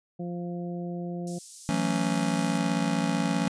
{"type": "harmonic tone", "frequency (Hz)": 174.6, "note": "F3", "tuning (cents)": 0, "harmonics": [1, 2, 3, 4], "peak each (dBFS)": [-32, -38, -42, -44], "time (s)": [0.19, 1.39], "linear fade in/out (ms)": 10}
{"type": "high-pass noise", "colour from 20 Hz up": "pink", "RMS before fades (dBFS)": -44, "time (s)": [1.27, 2.58], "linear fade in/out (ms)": 2, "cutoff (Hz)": 5500, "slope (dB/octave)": 24}
{"type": "chord", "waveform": "square", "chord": "F# minor seventh", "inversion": "third", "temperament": "just", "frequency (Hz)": [166.5, 185, 222, 277.5], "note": ["E3", "F#3", "A3", "C#4"], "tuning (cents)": [18, 0, 16, 2], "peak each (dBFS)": -31, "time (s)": [1.69, 3.48], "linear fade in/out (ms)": 0}
{"effects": ["resampled to 22050 Hz"]}